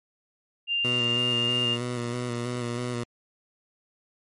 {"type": "tone with pitch glide", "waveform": "sine", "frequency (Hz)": [2794, 2813], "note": ["F7", "F7"], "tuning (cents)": [0, 12], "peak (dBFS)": -23, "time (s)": [0.67, 1.78], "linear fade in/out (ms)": 50, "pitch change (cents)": 12, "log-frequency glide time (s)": [0.89, 1.31]}
{"type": "tone with vibrato", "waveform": "15% pulse", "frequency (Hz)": 121.3, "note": "B2", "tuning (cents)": -31, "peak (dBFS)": -22, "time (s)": [0.84, 3.04], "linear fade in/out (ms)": 10, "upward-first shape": "square", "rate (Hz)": 3.1, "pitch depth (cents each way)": 26}
{"effects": ["MP3 48 kbps"]}